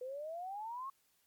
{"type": "exponential sweep", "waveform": "sine", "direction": "up", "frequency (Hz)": [493.9, 1108.7], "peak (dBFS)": -40, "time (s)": [0.01, 0.9], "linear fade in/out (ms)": 5, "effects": ["white hiss -74 dBFS RMS until 1.26 s", "MP3 96 kbps"]}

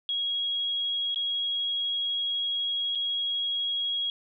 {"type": "tone with dropouts", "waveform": "sine", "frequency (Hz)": 3304, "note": "G#7", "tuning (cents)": -10, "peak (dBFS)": -26, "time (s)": [0.09, 4.1], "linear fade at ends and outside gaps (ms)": 1, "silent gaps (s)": [[1.145, 1.159], [2.951, 2.955]], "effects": []}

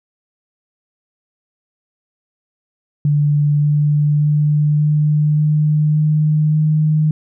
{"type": "tone with pitch steps", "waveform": "sine", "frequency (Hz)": [146.83, 148.02, 149.22, 150.44, 151.66, 152.89, 154.13], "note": ["D3", "D3", "D3", "D3", "D#3", "D#3", "D#3"], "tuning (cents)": [0, 14, 28, 42, -44, -30, -16], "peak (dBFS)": -11, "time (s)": [3.05, 7.11], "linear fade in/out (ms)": 2, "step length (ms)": 580, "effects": []}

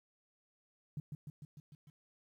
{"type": "tone with echo", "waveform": "sine", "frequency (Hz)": 146.83, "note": "D3", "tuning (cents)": 0, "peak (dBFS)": -37, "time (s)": [0.97, 1], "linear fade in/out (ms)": 2, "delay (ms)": 150, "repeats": 6, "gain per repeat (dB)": -3, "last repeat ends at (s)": 1.9, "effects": ["12-bit"]}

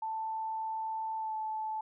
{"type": "tone with pitch glide", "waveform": "sine", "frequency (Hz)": [884, 871.3], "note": ["A5", "A5"], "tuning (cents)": [8, -17], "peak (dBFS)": -33, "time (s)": [0.02, 1.81], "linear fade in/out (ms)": 5, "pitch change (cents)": -25, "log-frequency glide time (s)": [1.18, 1.34], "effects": []}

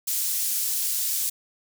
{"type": "high-pass noise", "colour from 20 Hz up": "pink", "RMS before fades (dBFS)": -26, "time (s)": [0.07, 1.3], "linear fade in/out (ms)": 10, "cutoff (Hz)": 7600, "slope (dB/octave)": 12, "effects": []}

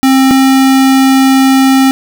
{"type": "tone pair in turn", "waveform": "square", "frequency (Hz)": [265.4, 266.4], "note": ["C4", "C4"], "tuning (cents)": [25, 31], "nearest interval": "unison", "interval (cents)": 6, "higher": "second", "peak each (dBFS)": -5, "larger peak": "neither", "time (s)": [[0.03, 0.31], [0.31, 1.91]], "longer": "second", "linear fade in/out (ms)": 0, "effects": []}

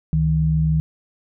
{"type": "tone pair together", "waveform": "sine", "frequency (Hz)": [69.7, 156.74], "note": ["C#2", "D#3"], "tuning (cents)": [10, 13], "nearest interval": "octave + major second", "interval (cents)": 1403, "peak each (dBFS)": [-22, -16], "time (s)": [0.13, 0.8], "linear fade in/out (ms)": 0, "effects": []}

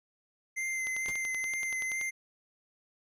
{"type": "tone with vibrato", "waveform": "square", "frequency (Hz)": 2076, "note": "C7", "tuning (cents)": -14, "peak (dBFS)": -32, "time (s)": [0.56, 2.11], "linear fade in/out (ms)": 20, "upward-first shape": "sine", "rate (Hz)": 2.2, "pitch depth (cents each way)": 19}
{"type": "click train", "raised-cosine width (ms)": 0.2, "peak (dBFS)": -25, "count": 13, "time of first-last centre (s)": [0.87, 2.013], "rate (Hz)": 10.5}
{"type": "noise with exponential decay", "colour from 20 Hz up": "pink", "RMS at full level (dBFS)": -36, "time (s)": [1.08, 1.16], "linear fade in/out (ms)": 5, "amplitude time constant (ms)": 16}
{"effects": ["low-pass 12000 Hz 12 dB/octave"]}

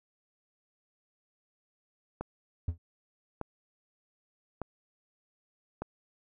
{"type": "click train", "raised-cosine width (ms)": 1, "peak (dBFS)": -21, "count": 4, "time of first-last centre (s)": [2.21, 5.82], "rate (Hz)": 0.831}
{"type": "tone with exponential decay", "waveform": "triangle", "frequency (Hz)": 84.3, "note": "E2", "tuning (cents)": 39, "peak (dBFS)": -23, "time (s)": [2.68, 2.78], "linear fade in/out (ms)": 5, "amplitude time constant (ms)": 21}
{"effects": []}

